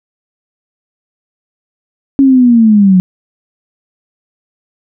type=linear sweep; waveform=sine; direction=down; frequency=277.2 to 180 Hz; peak=-3 dBFS; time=2.19-3 s; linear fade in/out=0 ms; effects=none